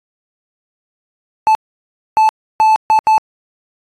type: tone bursts at uneven times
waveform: triangle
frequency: 873 Hz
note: A5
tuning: 14 cents flat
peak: -5 dBFS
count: 5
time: 1.47-1.55 / 2.17-2.29 / 2.6-2.76 / 2.9-2.99 / 3.07-3.18 s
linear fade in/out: 0 ms
effects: AAC 32 kbps